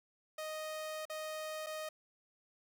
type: tone with dropouts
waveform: sawtooth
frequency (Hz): 622.3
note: D#5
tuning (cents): 0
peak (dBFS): -36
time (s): 0.38-1.89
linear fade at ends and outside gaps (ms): 5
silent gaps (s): 1.054-1.097 / 1.663-1.667
effects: none